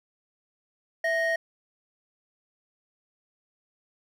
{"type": "tone pair together", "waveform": "triangle", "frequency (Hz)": [659.3, 1864.7], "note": ["E5", "A#6"], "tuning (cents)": [0, 0], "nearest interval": "octave + tritone", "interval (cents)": 1800, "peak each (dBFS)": [-23, -23], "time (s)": [1.04, 1.36], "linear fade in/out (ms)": 5, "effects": ["tanh soft clip ceiling -18 dBFS"]}